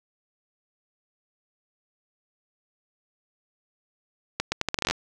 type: accelerating click train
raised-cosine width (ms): 0.2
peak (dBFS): -7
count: 12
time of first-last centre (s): 4.4-4.91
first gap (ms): 120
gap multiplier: 0.78
effects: none